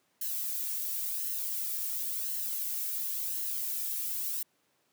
violet noise with flanger, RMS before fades -34 dBFS, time 0.21-4.43 s, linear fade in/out 5 ms, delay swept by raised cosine 0.83 to 2.03 ms, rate 0.94 Hz, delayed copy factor -0.5, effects pink hiss -72 dBFS RMS until 4.92 s + high-pass 200 Hz 12 dB/octave

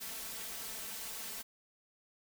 white noise with comb filter, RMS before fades -43 dBFS, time 0-1.43 s, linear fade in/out 20 ms, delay 4.5 ms, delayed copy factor +0.75, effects none

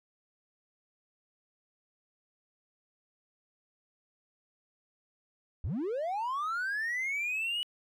triangle linear sweep, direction up, 57 to 2960 Hz, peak -28 dBFS, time 5.64-7.63 s, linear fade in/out 0 ms, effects tanh soft clip ceiling -25 dBFS

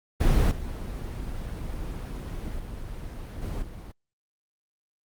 brown noise with level steps, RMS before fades -20 / -33 / -36 / -31 / -39 dBFS, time 0.2-3.92 s, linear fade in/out 10 ms, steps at 0.51 / 2.59 / 3.42 / 3.62 s, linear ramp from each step 2 ms, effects Opus 24 kbps

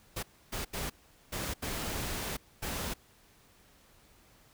pink noise bursts at uneven times, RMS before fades -36 dBFS, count 6, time 0.16-0.23 / 0.52-0.65 / 0.73-0.9 / 1.32-1.54 / 1.62-2.37 / 2.62-2.94 s, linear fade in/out 10 ms, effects pink hiss -62 dBFS RMS until 4.53 s

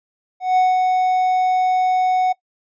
triangle tone with ADSR envelope, 740 Hz, F#5, in tune, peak -9 dBFS, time 0.4-2.33 s, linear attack 170 ms, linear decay 190 ms, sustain -3 dB, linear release 13 ms, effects noise-tail reverb RT60 0.1 s tail -21 dB re dry + resampled to 16000 Hz

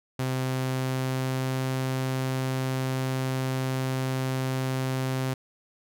sawtooth tone with pitch glide, 130 to 130.98 Hz, C3 to C3, -11 to +2 cents, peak -22 dBFS, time 0.19-5.34 s, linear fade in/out 5 ms, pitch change +13 cents, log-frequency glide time 0.43-1.64 s, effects none

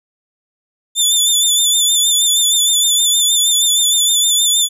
20% pulse tone with vibrato, 3520 Hz, A7, in tune, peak -5 dBFS, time 0.95-4.69 s, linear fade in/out 50 ms, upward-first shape sine, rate 6.4 Hz, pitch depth 49 cents each way, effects none

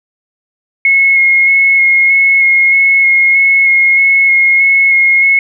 sine tone with vibrato, 2169 Hz, C#7, 38 cents flat, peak -5 dBFS, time 0.85-5.39 s, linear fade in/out 2 ms, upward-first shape square, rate 1.6 Hz, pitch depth 12 cents each way, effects none

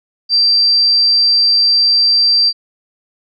sine tone, 4699 Hz, D8, in tune, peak -8 dBFS, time 0.29-2.53 s, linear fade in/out 50 ms, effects none

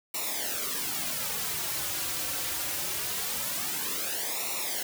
white noise with flanger, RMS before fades -32 dBFS, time 0.14-4.83 s, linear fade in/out 5 ms, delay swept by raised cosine 0.62 to 4.82 ms, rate 0.23 Hz, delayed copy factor -0.8, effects none

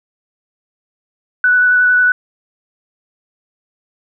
sine tone with vibrato, 1484 Hz, F#6, 5 cents sharp, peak -8 dBFS, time 1.44-2.12 s, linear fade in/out 2 ms, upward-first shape square, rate 11 Hz, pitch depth 10 cents each way, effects none

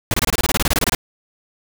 pink noise bursts, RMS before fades -17 dBFS, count 16, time 0.11-0.95 s, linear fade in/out 2 ms, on 30 ms, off 24 ms, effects none

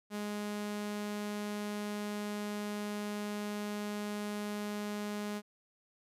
sawtooth tone, 207.7 Hz, G#3, in tune, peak -32 dBFS, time 0.1-5.42 s, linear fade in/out 50 ms, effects resampled to 32000 Hz

